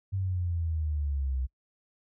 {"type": "exponential sweep", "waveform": "sine", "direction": "down", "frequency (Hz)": [98, 63], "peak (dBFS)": -27, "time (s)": [0.12, 1.47], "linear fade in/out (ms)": 20, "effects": ["noise-tail reverb RT60 0.1 s tail -26 dB re dry"]}